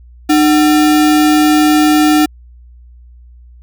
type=tone with sample-and-hold; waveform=sine; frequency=304 Hz; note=D#4; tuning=40 cents flat; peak=-6 dBFS; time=0.29-2.26 s; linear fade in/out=10 ms; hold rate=1050 Hz; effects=added 60 Hz sine -36 dBFS peak until 3.62 s